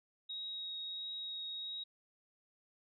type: tone with vibrato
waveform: sine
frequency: 3784 Hz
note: A#7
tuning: 25 cents sharp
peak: -40 dBFS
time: 0.29-1.84 s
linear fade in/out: 10 ms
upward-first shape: triangle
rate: 1.5 Hz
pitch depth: 10 cents each way
effects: none